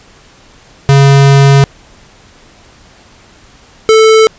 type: tone pair in turn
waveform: square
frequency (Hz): 138.59 / 440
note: C#3 / A4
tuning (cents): 0 / 0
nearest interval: octave + minor sixth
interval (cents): 2000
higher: second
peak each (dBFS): -3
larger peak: neither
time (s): 0.89-1.64 / 3.89-4.27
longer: first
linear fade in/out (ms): 0
effects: pink hiss -41 dBFS RMS until 4.38 s + resampled to 16000 Hz

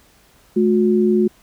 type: tone pair together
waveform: sine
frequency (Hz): 215.1 / 361.8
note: A3 / F#4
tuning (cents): -39 / -39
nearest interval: major sixth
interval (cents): 900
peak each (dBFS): -15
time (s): 0.56-1.28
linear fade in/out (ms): 10
effects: pink hiss -53 dBFS RMS until 1.42 s

